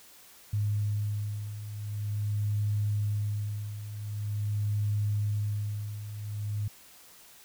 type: beating tone pair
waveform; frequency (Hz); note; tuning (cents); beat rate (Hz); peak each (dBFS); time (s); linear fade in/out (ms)
sine; 103.83 / 104.28; G#2 / G#2; 0 / +8; 0.45; -34 / -29; 0.53-6.68; 5
effects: white hiss -54 dBFS RMS until 7.44 s